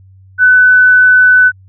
sine tone, 1501 Hz, F#6, 24 cents sharp, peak -3 dBFS, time 0.38-1.52 s, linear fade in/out 50 ms, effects added 95 Hz sine -38 dBFS peak until 1.68 s

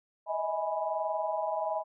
sine chord, E major seventh, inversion third, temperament equal with one note detuned, 622.3 / 643.5 / 830.6 / 987.8 Hz, D#5 / E5 / G#5 / B5, 0 / -42 / 0 / 0 cents, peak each -37 / -33 / -34 / -36 dBFS, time 0.26-1.84 s, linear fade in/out 50 ms, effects none

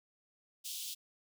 pink high-pass noise, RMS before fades -42 dBFS, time 0.64-0.95 s, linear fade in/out 20 ms, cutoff 3000 Hz, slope 48 dB/octave, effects none

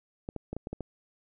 clicks, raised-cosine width 2 ms, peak -22 dBFS, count 7, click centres 0.289 / 0.363 / 0.53 / 0.566 / 0.671 / 0.73 / 0.807 s, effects none

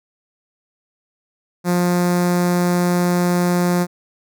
sawtooth tone with notch filter, 176.8 Hz, F3, 22 cents sharp, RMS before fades -17 dBFS, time 1.64-3.87 s, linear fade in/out 50 ms, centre 3000 Hz, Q 1.1, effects none

